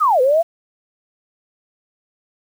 sine linear two-way sweep, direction down then up, 1318.5 to 490.3 to 689 Hz, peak -11 dBFS, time 0-0.43 s, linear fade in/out 20 ms, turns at 0.21 s, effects 7-bit

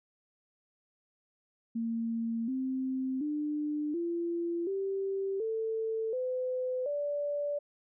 sine tone with pitch steps, 229 / 261.5 / 298.7 / 341.1 / 389.6 / 445 / 508.2 / 580.4 Hz, A#3 / C4 / D4 / F4 / G4 / A4 / B4 / D5, -31 / -1 / +29 / -41 / -11 / +20 / +49 / -21 cents, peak -30 dBFS, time 1.75-7.59 s, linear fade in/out 10 ms, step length 730 ms, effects none

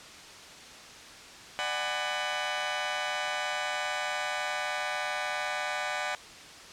15% pulse chord, G# half-diminished seventh, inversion second, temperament just, 598 / 747.5 / 830.6 / 996.7 Hz, D5 / F#5 / G#5 / B5, +31 / +17 / 0 / +16 cents, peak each -29 / -27 / -31 / -32 dBFS, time 1.59-6.15 s, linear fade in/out 0 ms, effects white hiss -47 dBFS RMS until 6.72 s + low-pass 6000 Hz 12 dB/octave

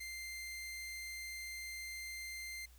sawtooth tone, 2091 Hz, C7, 2 cents flat, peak -40 dBFS, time 0-2.66 s, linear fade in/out 10 ms, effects added 60 Hz sine -58 dBFS peak until 2.78 s + white hiss -67 dBFS RMS until 2.78 s

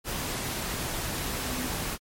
sine tone in noise, 251.3 Hz, B3, 30 cents sharp, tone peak -34 dBFS, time 1.44-1.7 s, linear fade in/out 50 ms, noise pink, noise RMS -32 dBFS, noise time 0.04-1.98 s, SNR -5 dB, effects MP3 64 kbps

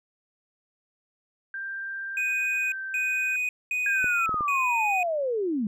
sine tone with pitch glide, 1581 to 1557.4 Hz, G6 to G6, +14 to -12 cents, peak -31 dBFS, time 1.54-3.36 s, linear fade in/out 2 ms, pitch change -26 cents, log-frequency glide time 2.57-2.72 s
triangle tone bursts, 2489 Hz, D#7, in tune, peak -23 dBFS, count 4, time 2.17-5.03 s, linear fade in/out 2 ms, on 550 ms, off 220 ms
sine linear sweep, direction down, 1645 to 196.5 Hz, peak -24 dBFS, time 3.86-5.67 s, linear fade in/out 2 ms
clicks, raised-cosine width 2 ms, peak -23 dBFS, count 4, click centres 4.043 / 4.293 / 4.343 / 4.408 s
effects none

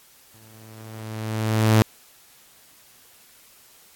sawtooth tone with exponential growth, 109.9 Hz, A2, 2 cents flat, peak -8 dBFS, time 0.34-1.82 s, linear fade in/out 0 ms, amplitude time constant 320 ms, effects white hiss -53 dBFS RMS until 3.95 s + AAC 64 kbps

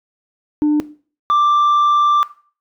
sine tone pair in turn, 299.1 / 1178.2 Hz, D4 / D6, +32 / +5 cents, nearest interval 2 octaves, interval 2373 cents, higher second, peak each -9 / -8 dBFS, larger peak second, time 0.62-0.8 / 1.3-2.23 s, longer second, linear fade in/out 0 ms, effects noise-tail reverb RT60 0.4 s tail -18 dB re dry + tanh soft clip ceiling -10 dBFS

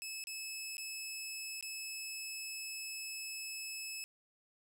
15% pulse tone with dropouts, 2600 Hz, E7, 24 cents flat, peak -34 dBFS, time 0.02-4.04 s, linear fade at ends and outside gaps 0 ms, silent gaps 0.239-0.271 / 0.769-0.781 / 1.61-1.626 s, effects none

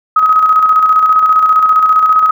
sine tone with tremolo, 1268 Hz, D#6, 32 cents sharp, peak -4 dBFS, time 0.16-2.31 s, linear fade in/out 5 ms, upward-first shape square, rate 15 Hz, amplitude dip 40%, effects none

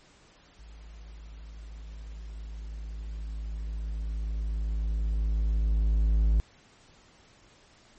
triangle tone with level ramp, 53.6 Hz, A1, 45 cents flat, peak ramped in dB -43 to -17 dBFS, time 0.59-6.4 s, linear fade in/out 0 ms, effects pink hiss -58 dBFS RMS until 7.98 s + MP3 32 kbps

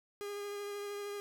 45% pulse tone with vibrato, 407.7 Hz, G#4, 32 cents flat, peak -39 dBFS, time 0.21-1.2 s, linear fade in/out 0 ms, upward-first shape triangle, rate 13 Hz, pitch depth 16 cents each way, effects none

